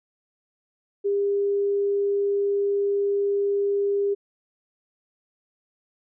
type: tone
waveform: sine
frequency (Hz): 402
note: G4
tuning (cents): +44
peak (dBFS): -20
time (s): 1.04-4.15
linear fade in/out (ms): 20
effects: none